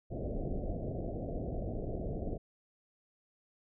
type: low-pass noise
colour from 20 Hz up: pink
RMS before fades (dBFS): -37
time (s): 0.1-2.38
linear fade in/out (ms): 20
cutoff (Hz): 710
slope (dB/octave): 96
effects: none